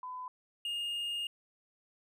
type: tone pair in turn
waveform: sine / triangle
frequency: 1007 / 2837 Hz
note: B5 / F7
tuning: +33 / +27 cents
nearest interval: octave + tritone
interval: 1794 cents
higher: second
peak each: -39 / -32 dBFS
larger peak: second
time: 0.03-0.28 / 0.65-1.27 s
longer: second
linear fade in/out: 2 ms
effects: none